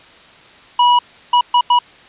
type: tone bursts at uneven times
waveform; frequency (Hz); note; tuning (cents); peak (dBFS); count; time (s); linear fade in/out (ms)
square; 973; B5; -26; -9; 4; 0.79-0.99 / 1.33-1.41 / 1.54-1.61 / 1.7-1.79; 5
effects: white hiss -43 dBFS RMS until 2.08 s + resampled to 8000 Hz